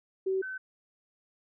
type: tone pair in turn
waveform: sine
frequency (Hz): 381.1 / 1524.4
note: G4 / G6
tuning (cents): -49 / -49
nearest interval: 2 octaves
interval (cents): 2400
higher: second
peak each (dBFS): -26 / -35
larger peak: first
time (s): 0.26-0.42 / 0.42-0.58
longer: neither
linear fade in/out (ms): 10
effects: none